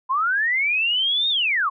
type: linear two-way sweep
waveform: sine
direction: up then down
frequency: 1002 to 3729 to 1016 Hz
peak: -18 dBFS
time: 0.09-1.7 s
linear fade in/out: 20 ms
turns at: 1.29 s
effects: none